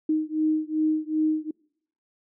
sine beating tone pair, 310 / 312.6 Hz, D#4 / D#4, -6 / +8 cents, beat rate 2.6 Hz, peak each -25 dBFS, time 0.09-1.51 s, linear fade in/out 5 ms, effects noise-tail reverb RT60 0.7 s tail -25 dB re dry

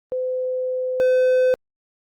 sine / triangle tone pair in turn, 510 / 510 Hz, C5 / C5, -44 / -44 cents, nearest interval unison, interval 0 cents, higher neither, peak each -21 / -12 dBFS, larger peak second, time 0.12-1 / 1-1.54 s, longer first, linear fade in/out 0 ms, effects Opus 32 kbps

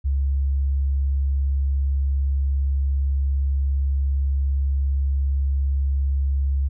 sine tone, 68.7 Hz, C#2, 15 cents flat, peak -18 dBFS, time 0.04-6.69 s, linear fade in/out 20 ms, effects none

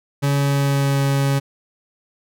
40% pulse tone with pitch glide, 141 to 138.5 Hz, C#3 to C#3, +30 to -1 cents, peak -15 dBFS, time 0.22-1.4 s, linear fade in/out 20 ms, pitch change -31 cents, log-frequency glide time 0.34-1.01 s, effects none

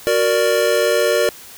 square chord, Gb augmented, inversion none, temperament equal, 370 / 466.2 / 587.3 Hz, Gb4 / Bb4 / D5, 0 / 0 / 0 cents, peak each -22 / -18 / -18 dBFS, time 0.07-1.29 s, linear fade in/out 0 ms, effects white hiss -39 dBFS RMS until 1.57 s

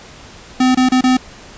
square tone with dropouts, 255.7 Hz, C4, 40 cents flat, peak -10 dBFS, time 0.6-1.17 s, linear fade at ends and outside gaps 5 ms, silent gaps 0.748-0.772 / 0.889-0.919 / 1.01-1.038 s, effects pink hiss -38 dBFS RMS until 1.57 s + resampled to 16000 Hz

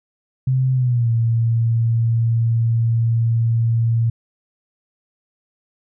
sine tone with pitch glide, 130 to 115.15 Hz, C3 to A#2, -11 to -21 cents, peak -14 dBFS, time 0.47-4.1 s, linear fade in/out 5 ms, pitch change -210 cents, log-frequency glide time 0.73-1.1 s, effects none

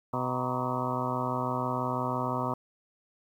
harmonic tone with a mistuned harmonic, 126 Hz, B2, 35 cents sharp, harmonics 1 / 2 / 3 / 4 / 5 / 6 / 7 / 8 / 9 / 10, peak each -35 / -35 / -40 / -39 / -37 / -40 / -35 / -38 / -36 / -40 dBFS, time 0.13-2.54 s, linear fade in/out 5 ms, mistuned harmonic 7, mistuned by +89 cents, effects 10-bit

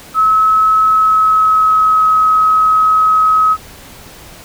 sine tone with pitch glide, 1290 to 1275.2 Hz, E6 to D#6, -38 to +42 cents, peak -7 dBFS, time 0.14-3.57 s, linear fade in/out 50 ms, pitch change -20 cents, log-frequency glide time 0.84-2.09 s, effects pink hiss -36 dBFS RMS until 4.44 s

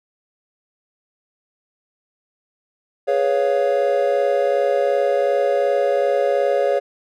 triangle chord, C# dominant seventh, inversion second, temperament equal with one note detuned, 415.3 / 493.9 / 556.6 / 698.5 Hz, G#4 / B4 / C#5 / E#5, 0 / 0 / +7 / 0 cents, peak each -20 / -22 / -16 / -22 dBFS, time 3.07-6.8 s, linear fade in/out 20 ms, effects none

